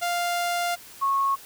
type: tone pair in turn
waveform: sawtooth / sine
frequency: 698.5 / 1097.3 Hz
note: F5 / C#6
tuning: 0 / -18 cents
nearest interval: minor sixth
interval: 782 cents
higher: second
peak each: -20 dBFS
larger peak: neither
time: 0.01-0.76 / 1.01-1.36 s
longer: first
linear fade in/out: 20 ms
effects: white hiss -46 dBFS RMS until 1.45 s